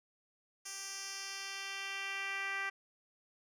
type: tone with band-pass filter sweep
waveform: 10% pulse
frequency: 392 Hz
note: G4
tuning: in tune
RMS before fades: -41 dBFS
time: 0.65-2.7 s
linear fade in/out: 10 ms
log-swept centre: 7200 to 1900 Hz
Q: 1.7
effects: none